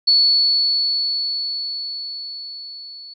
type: tone with level ramp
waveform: sine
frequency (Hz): 4425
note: C#8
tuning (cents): -4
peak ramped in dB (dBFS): -10 to -35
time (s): 0.07-3.14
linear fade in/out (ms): 10
effects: none